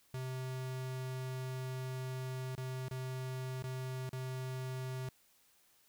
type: tone with dropouts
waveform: square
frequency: 129.5 Hz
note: C3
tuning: 17 cents flat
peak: -39 dBFS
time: 0.14-5.09 s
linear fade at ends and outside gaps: 2 ms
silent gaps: 2.553-2.578 / 2.884-2.911 / 3.624-3.639 / 4.093-4.13 s
effects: white hiss -69 dBFS RMS until 5.88 s